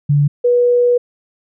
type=tone pair in turn; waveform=sine; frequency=144.7 / 486.7 Hz; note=D3 / B4; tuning=-25 / -25 cents; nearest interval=octave + major sixth; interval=2100 cents; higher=second; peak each=-9 dBFS; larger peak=neither; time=0.09-0.28 / 0.44-0.98 s; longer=second; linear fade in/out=10 ms; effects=none